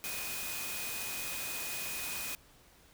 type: tone in noise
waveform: sine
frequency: 2491 Hz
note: D#7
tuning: 1 cent sharp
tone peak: -43 dBFS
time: 0.04-2.35 s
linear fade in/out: 0 ms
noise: white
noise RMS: -39 dBFS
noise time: 0.04-2.35 s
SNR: -7 dB
effects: pink hiss -61 dBFS RMS until 2.93 s